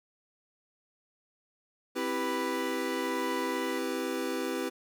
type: chord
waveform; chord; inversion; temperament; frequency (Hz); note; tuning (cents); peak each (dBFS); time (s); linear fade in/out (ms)
square; C major seventh; none; equal; 261.6 / 329.6 / 392 / 493.9; C4 / E4 / G4 / B4; 0 / 0 / 0 / 0; -37; 1.95-4.7; 20
type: harmonic tone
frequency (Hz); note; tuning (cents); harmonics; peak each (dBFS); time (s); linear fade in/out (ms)
987.8; B5; 0; 1 / 2 / 3 / 4; -37 / -41 / -50 / -56; 1.98-3.79; 5
effects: none